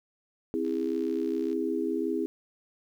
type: chord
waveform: sine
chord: C augmented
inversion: none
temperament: just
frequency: 261.6 / 327 / 408.8 Hz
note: C4 / E4 / G#4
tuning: 0 / -14 / -27 cents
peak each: -32 / -30 / -31 dBFS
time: 0.54-2.26 s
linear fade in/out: 0 ms
type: click train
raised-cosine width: 0.2 ms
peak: -35 dBFS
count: 60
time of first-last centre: 0.65-1.529 s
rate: 67.1 Hz
effects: 10-bit